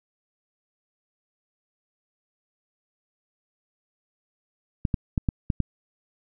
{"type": "clicks", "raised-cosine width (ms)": 5, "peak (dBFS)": -10, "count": 6, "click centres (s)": [4.852, 4.942, 5.178, 5.288, 5.502, 5.603], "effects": []}